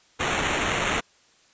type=noise with sample-and-hold; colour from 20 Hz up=blue; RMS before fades=-25 dBFS; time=0.19-1.01 s; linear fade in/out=20 ms; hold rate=4900 Hz; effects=white hiss -59 dBFS RMS until 1.53 s + resampled to 16000 Hz